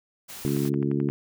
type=noise; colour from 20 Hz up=white; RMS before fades=-40 dBFS; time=0.28-0.7 s; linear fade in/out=20 ms
type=harmonic tone; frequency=70.7 Hz; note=C#2; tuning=35 cents sharp; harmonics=2 / 3 / 4 / 5 / 6; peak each=-27 / -29 / -28 / -29 / -36 dBFS; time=0.45-1.1 s; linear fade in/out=0 ms
type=click train; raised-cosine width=0.5 ms; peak=-26 dBFS; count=8; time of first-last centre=0.48-1.089 s; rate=11.5 Hz
effects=none